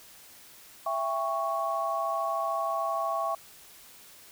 sine chord, C# diminished, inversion first, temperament just, 665.2 / 798.3 / 1108.7 Hz, E5 / G5 / C#6, +16 / +31 / 0 cents, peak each -31 / -34 / -30 dBFS, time 0.86-3.35 s, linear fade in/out 5 ms, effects white hiss -52 dBFS RMS until 4.31 s

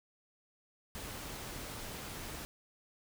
pink noise, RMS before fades -44 dBFS, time 0.95-2.45 s, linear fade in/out 0 ms, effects none

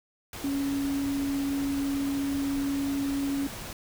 sine tone in noise, 278.3 Hz, C#4, 7 cents sharp, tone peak -26 dBFS, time 0.44-3.47 s, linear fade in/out 2 ms, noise pink, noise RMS -39 dBFS, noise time 0.33-3.73 s, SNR +10 dB, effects none

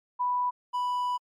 sine / triangle tone pair in turn, 987.8 / 987.8 Hz, B5 / B5, 0 / 0 cents, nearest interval unison, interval 0 cents, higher neither, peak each -24 dBFS, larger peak neither, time 0.19-0.51 / 0.73-1.18 s, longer second, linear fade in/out 20 ms, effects MP3 64 kbps

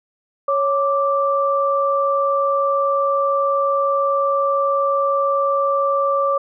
sine tone pair together, 554.4 / 1172.8 Hz, C#5 / D6, 0 / -3 cents, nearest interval octave + minor second, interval 1297 cents, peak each -18 dBFS, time 0.48-6.38 s, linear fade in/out 5 ms, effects none

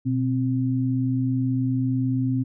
sine tone pair together, 123.46 / 261.6 Hz, B2 / C4, 0 / 0 cents, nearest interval octave + minor second, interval 1300 cents, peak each -23 dBFS, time 0.05-2.44 s, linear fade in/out 20 ms, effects none

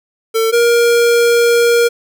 square tone pair in turn, 450 / 471.5 Hz, A4 / A#4, +39 / +20 cents, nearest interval minor second, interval 81 cents, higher second, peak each -12 / -9 dBFS, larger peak second, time 0.34-0.52 / 0.52-1.89 s, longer second, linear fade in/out 20 ms, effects none

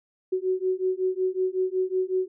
sine beating tone pair, 370 / 375.4 Hz, F#4 / F#4, 0 / +25 cents, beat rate 5.4 Hz, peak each -26 dBFS, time 0.32-2.28 s, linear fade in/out 10 ms, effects none

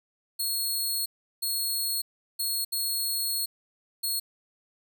15% pulse tone bursts at uneven times, 4314 Hz, C#8, 48 cents flat, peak -20 dBFS, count 5, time 0.39-1.06 / 1.42-2.02 / 2.39-2.65 / 2.72-3.46 / 4.03-4.2 s, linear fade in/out 10 ms, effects none

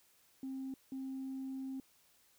sine tone bursts at uneven times, 265.6 Hz, C4, 26 cents sharp, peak -38 dBFS, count 2, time 0.43-0.74 / 0.92-1.8 s, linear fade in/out 2 ms, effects tanh soft clip ceiling -36 dBFS + white hiss -69 dBFS RMS until 2.38 s

